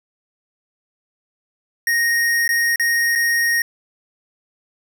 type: tone with dropouts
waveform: square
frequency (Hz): 1864.7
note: A#6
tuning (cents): 0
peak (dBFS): -16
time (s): 1.87-3.62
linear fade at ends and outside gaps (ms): 2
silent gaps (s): 2.478-2.49 / 2.759-2.797 / 3.153-3.157
effects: none